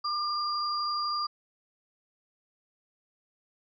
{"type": "tone pair together", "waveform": "sine", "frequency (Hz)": [1196, 4784], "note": ["D6", "D8"], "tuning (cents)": [31, 31], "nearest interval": "2 octaves", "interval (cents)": 2400, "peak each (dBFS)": [-29, -33], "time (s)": [0.04, 1.27], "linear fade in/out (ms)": 10, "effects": []}